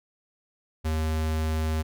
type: tone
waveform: square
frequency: 78.8 Hz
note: D#2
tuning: 23 cents sharp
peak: -25 dBFS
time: 0.84-1.83 s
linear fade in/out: 20 ms
effects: none